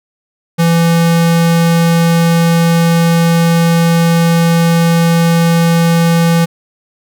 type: tone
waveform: square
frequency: 167.6 Hz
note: E3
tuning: 29 cents sharp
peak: -8 dBFS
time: 0.58-6.46 s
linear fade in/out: 20 ms
effects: none